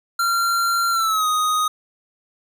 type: tone with pitch glide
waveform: square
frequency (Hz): 1376 to 1247.3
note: F6 to D#6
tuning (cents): -26 to +4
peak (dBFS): -18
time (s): 0.19-1.68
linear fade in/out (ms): 5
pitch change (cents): -170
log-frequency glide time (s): 0.91-1.27
effects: none